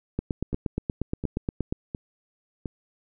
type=two click trains; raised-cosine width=3 ms; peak=-13 / -18 dBFS; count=14 / 4; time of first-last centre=0.19-1.725 / 0.53-2.658 s; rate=8.47 / 1.41 Hz; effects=none